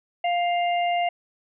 harmonic tone, 700 Hz, F5, 4 cents sharp, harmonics 1 / 3 / 4, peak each -21 / -31 / -33 dBFS, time 0.24-1.09 s, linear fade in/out 5 ms, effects none

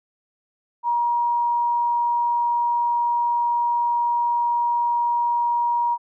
sine tone, 951 Hz, A#5, 34 cents sharp, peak -18 dBFS, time 0.83-5.98 s, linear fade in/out 50 ms, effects none

